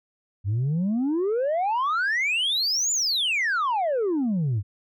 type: exponential two-way sweep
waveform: sine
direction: up then down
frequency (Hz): 93.8 to 7210 to 93.8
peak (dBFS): -19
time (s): 0.44-4.63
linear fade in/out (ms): 50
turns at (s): 2.92
effects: tanh soft clip ceiling -20 dBFS